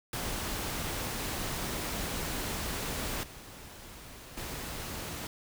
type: noise with level steps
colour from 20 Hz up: pink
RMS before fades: -35 / -48 / -39 dBFS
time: 0.13-5.27 s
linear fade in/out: 2 ms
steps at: 3.23 / 4.37 s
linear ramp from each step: 5 ms
effects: none